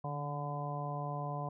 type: harmonic tone with a mistuned harmonic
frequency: 144.7 Hz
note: D3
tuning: 25 cents flat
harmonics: 1 / 2 / 3 / 4 / 5 / 6 / 7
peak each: -38 / -50 / -49 / -45 / -42 / -52 / -43 dBFS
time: 0.04-1.49 s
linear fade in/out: 5 ms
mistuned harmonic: 1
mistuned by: +34 cents
effects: none